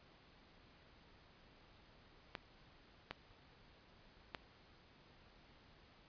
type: clicks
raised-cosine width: 0.3 ms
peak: -26 dBFS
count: 3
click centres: 2.352 / 3.11 / 4.348 s
effects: pink hiss -65 dBFS RMS until 6.08 s + resampled to 11025 Hz